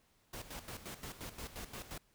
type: noise with tremolo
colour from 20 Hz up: pink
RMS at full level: -45 dBFS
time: 0.33-1.98 s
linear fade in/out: 5 ms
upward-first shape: square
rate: 5.7 Hz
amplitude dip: 70%
effects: pink hiss -72 dBFS RMS until 2.14 s